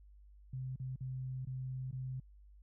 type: tone with dropouts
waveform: sine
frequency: 129.8 Hz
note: C3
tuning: 13 cents flat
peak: -38 dBFS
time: 0.53-2.2 s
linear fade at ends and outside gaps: 5 ms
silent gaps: 0.76-0.798 / 0.96-1.007 / 1.451-1.47 / 1.912-1.927 s
effects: added 50 Hz sine -56 dBFS peak until 2.62 s